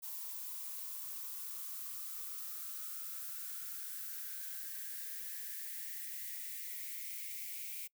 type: noise with high-pass filter sweep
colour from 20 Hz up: violet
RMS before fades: -44 dBFS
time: 0.02-7.88 s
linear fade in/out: 20 ms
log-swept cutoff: 930 to 2300 Hz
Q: 7.1
effects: noise-tail reverb RT60 0.1 s tail -24 dB re dry